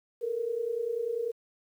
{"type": "tone pair together", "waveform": "sine", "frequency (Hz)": [442.7, 472.9], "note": ["A4", "A#4"], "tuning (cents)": [11, 25], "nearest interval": "minor second", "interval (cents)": 114, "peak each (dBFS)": [-34, -30], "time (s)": [0.21, 1.32], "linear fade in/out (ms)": 20, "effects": ["10-bit"]}